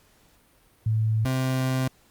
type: tone pair in turn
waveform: sine / 30% pulse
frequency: 110 / 130.28 Hz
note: A2 / C3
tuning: 0 / -7 cents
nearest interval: minor third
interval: 293 cents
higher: second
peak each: -20 dBFS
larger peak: neither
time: 0.86-1.25 / 1.25-1.88 s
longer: second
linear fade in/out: 5 ms
effects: pink hiss -60 dBFS RMS until 2.1 s + Opus 48 kbps